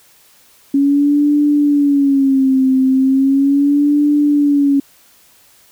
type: tone with vibrato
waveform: sine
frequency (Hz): 277.2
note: C#4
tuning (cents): 0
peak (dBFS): -9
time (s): 0.74-4.8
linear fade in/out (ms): 5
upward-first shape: sine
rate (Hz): 0.37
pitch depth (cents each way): 98
effects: white hiss -49 dBFS RMS until 5.71 s